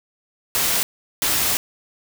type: noise bursts at uneven times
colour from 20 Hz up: white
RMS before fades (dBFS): -20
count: 2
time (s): 0.55-0.83 / 1.22-1.57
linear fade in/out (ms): 0
effects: none